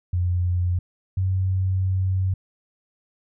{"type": "tone pair in turn", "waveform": "sine", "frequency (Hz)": [89, 94.07], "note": ["F2", "F#2"], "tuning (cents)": [33, 29], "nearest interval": "minor second", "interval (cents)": 96, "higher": "second", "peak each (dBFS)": -19, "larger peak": "neither", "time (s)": [[0.13, 0.79], [1.17, 2.34]], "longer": "second", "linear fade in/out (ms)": 5, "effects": []}